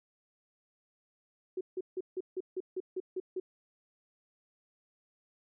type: tone bursts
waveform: sine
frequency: 370.6 Hz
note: F#4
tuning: 3 cents sharp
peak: -32 dBFS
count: 10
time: 1.57-3.4 s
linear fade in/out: 5 ms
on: 39 ms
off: 160 ms
effects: none